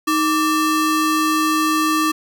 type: ring-modulated tone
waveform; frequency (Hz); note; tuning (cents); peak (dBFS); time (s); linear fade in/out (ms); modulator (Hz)
square; 740; F#5; 0; -13; 0.07-2.12; 10; 427
effects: none